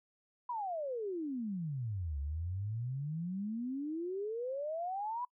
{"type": "exponential two-way sweep", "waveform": "sine", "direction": "down then up", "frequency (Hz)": [1004, 68.5, 1004], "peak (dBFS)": -35, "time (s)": [0.49, 5.25], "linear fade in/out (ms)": 5, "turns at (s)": 2.19, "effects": ["noise-tail reverb RT60 0.1 s tail -24 dB re dry"]}